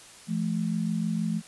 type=tone pair together; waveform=sine; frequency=170 / 216.4 Hz; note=F3 / A3; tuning=-46 / -29 cents; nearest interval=major third; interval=417 cents; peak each=-28 dBFS; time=0.27-1.42 s; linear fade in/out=50 ms; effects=white hiss -49 dBFS RMS until 1.47 s + resampled to 24000 Hz